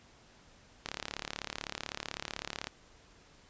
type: click train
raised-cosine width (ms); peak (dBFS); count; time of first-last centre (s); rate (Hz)
0.2; -18; 66; 0.86-2.671; 35.9
effects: pink hiss -60 dBFS RMS until 3.49 s + resampled to 16000 Hz